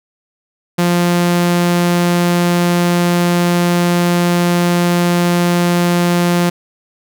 sawtooth tone, 174.61 Hz, F3, in tune, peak -7 dBFS, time 0.78-6.5 s, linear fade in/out 10 ms, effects none

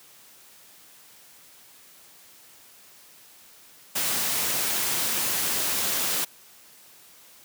white noise, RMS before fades -26 dBFS, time 3.95-6.25 s, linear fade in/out 10 ms, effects white hiss -52 dBFS RMS until 7.44 s + high-pass 100 Hz 12 dB/octave

